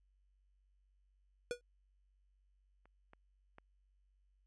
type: tone with exponential decay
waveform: square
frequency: 485.4 Hz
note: B4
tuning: 30 cents flat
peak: -33 dBFS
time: 1.51-1.61 s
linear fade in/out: 0 ms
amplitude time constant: 20 ms
type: clicks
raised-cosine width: 0.5 ms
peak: -49 / -42 / -39 dBFS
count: 3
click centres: 2.856 / 3.134 / 3.584 s
effects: added 48 Hz sine -70 dBFS peak until 4.46 s + resampled to 22050 Hz